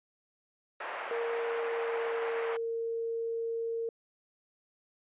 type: band-pass noise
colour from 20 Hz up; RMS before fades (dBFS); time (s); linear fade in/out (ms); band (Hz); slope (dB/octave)
pink; -39; 0.8-2.57; 5; 540 to 2300; 24
type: tone with pitch glide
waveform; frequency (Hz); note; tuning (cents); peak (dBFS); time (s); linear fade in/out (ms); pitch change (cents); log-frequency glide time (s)
sine; 466.2 to 458.7; A#4 to A#4; 0 to -28; -31; 1.11-3.89; 2; -28; 1.26-2.7
effects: resampled to 8000 Hz